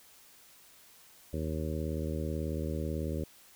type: harmonic tone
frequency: 78.2 Hz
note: D#2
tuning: 9 cents sharp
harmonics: 1 / 2 / 3 / 4 / 5 / 6 / 7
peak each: -35 / -38 / -40 / -41 / -42 / -43 / -43 dBFS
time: 1.33-3.24 s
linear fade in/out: 5 ms
effects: white hiss -58 dBFS RMS until 3.55 s